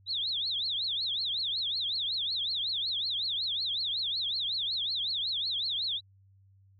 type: tone with vibrato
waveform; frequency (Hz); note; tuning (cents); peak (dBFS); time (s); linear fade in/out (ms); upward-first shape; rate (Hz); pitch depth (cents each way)
sine; 3729; A#7; 0; -29; 0.06-6.01; 50; triangle; 5.4; 290
effects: added 97 Hz sine -58 dBFS peak until 6.79 s